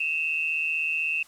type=tone pair together; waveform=sine; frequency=2566 / 2722 Hz; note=E7 / F7; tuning=-47 / -45 cents; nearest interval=minor second; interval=102 cents; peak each=-27 dBFS; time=0-1.23 s; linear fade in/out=5 ms; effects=white hiss -54 dBFS RMS until 1.27 s + low-pass 11000 Hz 12 dB/octave